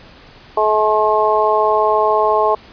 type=harmonic tone; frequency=214.4 Hz; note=A3; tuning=45 cents flat; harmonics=2 / 3 / 4 / 5; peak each=-17 / -17 / -17 / -17 dBFS; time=0.57-2.55 s; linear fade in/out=5 ms; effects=pink hiss -42 dBFS RMS until 2.72 s + resampled to 11025 Hz